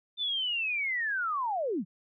sine linear sweep, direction down, 3578 to 146.83 Hz, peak -28 dBFS, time 0.17-1.85 s, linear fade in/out 50 ms, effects none

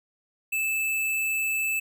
square tone, 2627 Hz, E7, 7 cents flat, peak -25 dBFS, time 0.52-1.8 s, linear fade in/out 10 ms, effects none

